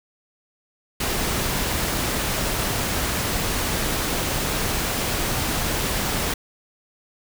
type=noise; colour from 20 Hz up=pink; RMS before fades=-24 dBFS; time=1-6.34 s; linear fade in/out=5 ms; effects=none